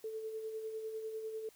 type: tone with tremolo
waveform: sine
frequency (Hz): 440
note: A4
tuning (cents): 0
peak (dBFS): -37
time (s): 0.04-1.49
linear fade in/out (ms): 2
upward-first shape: sine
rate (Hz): 10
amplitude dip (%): 45
effects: white hiss -64 dBFS RMS until 1.55 s